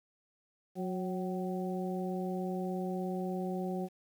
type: harmonic tone with a mistuned harmonic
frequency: 183.4 Hz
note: F#3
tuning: 15 cents flat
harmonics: 1 / 2 / 3 / 4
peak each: -35 / -38 / -43 / -42 dBFS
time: 0.75-3.89 s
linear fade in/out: 50 ms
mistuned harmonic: 4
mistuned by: +54 cents
effects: 10-bit